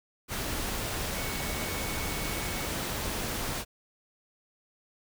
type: tone in noise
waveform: sine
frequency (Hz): 2221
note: C#7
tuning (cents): +3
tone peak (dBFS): -42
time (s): 1.13-2.71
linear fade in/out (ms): 50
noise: pink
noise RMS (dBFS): -33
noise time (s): 0.28-3.65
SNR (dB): -12
effects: none